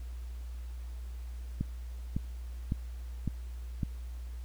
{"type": "click train", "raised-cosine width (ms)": 5, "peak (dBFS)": -18, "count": 5, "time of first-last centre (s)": [1.61, 3.832], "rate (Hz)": 1.8, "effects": ["added 60 Hz sine -38 dBFS peak until 4.44 s", "pink hiss -60 dBFS RMS until 4.44 s"]}